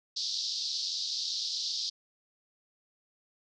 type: band-pass noise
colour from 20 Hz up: white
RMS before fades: -34 dBFS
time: 0.16-1.9 s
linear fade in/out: 10 ms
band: 3800 to 5300 Hz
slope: 48 dB/octave
effects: none